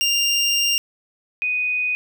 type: tone pair in turn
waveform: 25% pulse / sine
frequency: 2794 / 2489 Hz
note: F7 / D#7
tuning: 0 / 0 cents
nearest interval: major second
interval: 200 cents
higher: first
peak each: -13 / -19 dBFS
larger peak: first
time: 0.01-0.78 / 1.42-1.95 s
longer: first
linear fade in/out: 0 ms
effects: none